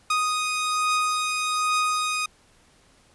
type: beating tone pair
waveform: sawtooth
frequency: 1244.5 / 1245.7 Hz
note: D#6 / D#6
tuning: 0 / +2 cents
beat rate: 1.2 Hz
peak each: -19 / -27 dBFS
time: 0.1-2.26 s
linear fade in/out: 5 ms
effects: pink hiss -58 dBFS RMS until 3.14 s + resampled to 24000 Hz